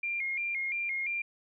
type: tone with vibrato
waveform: sine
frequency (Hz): 2260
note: C#7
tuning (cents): +33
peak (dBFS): -30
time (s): 0.03-1.22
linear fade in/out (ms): 5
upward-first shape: square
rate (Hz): 2.9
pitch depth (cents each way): 92
effects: none